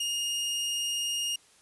sawtooth tone, 2846 Hz, F7, 32 cents sharp, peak -25 dBFS, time 0-1.36 s, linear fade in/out 5 ms, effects white hiss -60 dBFS RMS until 1.61 s + resampled to 24000 Hz

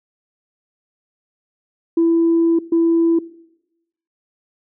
sine tone bursts at uneven times, 333 Hz, E4, 18 cents sharp, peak -10 dBFS, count 2, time 1.97-2.59 / 2.72-3.19 s, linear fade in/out 5 ms, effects noise-tail reverb RT60 0.9 s tail -20 dB re dry + tanh soft clip ceiling -8 dBFS

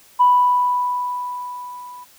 sine tone with level ramp, 987.8 Hz, B5, in tune, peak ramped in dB -8 to -35 dBFS, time 0.19-2.05 s, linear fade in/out 20 ms, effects tanh soft clip ceiling -4 dBFS + white hiss -50 dBFS RMS until 2.18 s

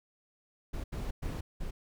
brown noise bursts at uneven times, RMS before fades -36 dBFS, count 4, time 0.73-0.84 / 0.92-1.11 / 1.22-1.41 / 1.6-1.71 s, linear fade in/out 10 ms, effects none

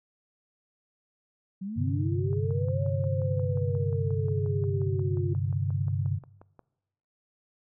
sine linear two-way sweep, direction up then down, 183.3 to 554.4 to 346.8 Hz, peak -32 dBFS, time 1.61-5.34 s, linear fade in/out 10 ms, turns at 2.83 s
sine chord, G suspended fourth, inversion none, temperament equal, 98 / 130.81 / 146.83 Hz, G2 / C3 / D3, 0 / 0 / 0 cents, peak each -28 / -30 / -32 dBFS, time 1.76-6.19 s, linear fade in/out 20 ms
click train, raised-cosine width 1 ms, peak -35 dBFS, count 25, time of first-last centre 2.33-6.593 s, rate 5.63 Hz
effects noise-tail reverb RT60 1.0 s tail -22 dB re dry

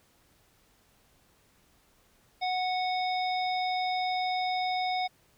harmonic tone with a mistuned harmonic, 737 Hz, F#5, 7 cents flat, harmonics 1 / 3 / 5 / 7, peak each -28 / -36 / -38 / -40 dBFS, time 2.41-5.08 s, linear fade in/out 20 ms, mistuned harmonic 7, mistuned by -25 cents, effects pink hiss -65 dBFS RMS until 5.37 s

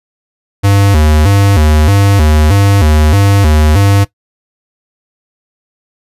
square tone with vibrato, 87.31 Hz, F2, in tune, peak -6 dBFS, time 0.63-4.05 s, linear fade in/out 20 ms, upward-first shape square, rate 1.6 Hz, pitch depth 230 cents each way, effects noise-tail reverb RT60 0.1 s tail -17 dB re dry + resampled to 32000 Hz

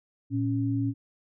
sine tone pair together, 114.08 / 277.2 Hz, A#2 / C#4, -37 / 0 cents, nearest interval octave + minor third, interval 1537 cents, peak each -27 dBFS, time 0.3-0.94 s, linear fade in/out 50 ms, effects none

